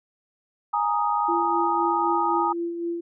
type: chord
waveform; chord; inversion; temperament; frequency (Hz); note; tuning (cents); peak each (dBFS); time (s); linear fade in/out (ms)
sine; Ab suspended second; none; equal; 830.6 / 932.3 / 1244.5; Ab5 / Bb5 / Eb6; 0 / 0 / 0; -25; 0.73-2.53; 10
type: tone with tremolo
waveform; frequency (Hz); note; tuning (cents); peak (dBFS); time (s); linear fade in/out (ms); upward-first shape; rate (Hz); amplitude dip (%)
sine; 340.7; F4; -43; -24; 1.28-3.01; 10; sine; 3.9; 45
effects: none